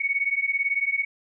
sine beating tone pair, 2217 / 2235 Hz, C#7 / C#7, 0 / +14 cents, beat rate 18 Hz, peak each -25 dBFS, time 0-1.05 s, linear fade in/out 10 ms, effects none

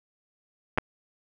clicks, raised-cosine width 0.5 ms, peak -12 / -6 dBFS, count 2, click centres 0.776 / 0.784 s, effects none

